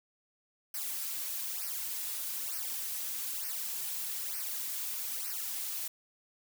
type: noise with flanger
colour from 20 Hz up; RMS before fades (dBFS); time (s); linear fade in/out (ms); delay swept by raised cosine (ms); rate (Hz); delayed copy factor
blue; -37; 0.74-5.88; 5; 0.27 to 4.57; 1.1; -0.95
effects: none